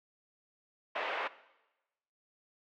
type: band-pass noise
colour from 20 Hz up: pink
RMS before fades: -36 dBFS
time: 0.95-1.28 s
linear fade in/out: 10 ms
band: 520 to 2700 Hz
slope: 24 dB/octave
effects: noise-tail reverb RT60 1.0 s tail -18 dB re dry